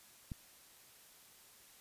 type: click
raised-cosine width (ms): 5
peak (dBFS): -29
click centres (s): 0.318
effects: white hiss -61 dBFS RMS until 1.8 s + resampled to 32000 Hz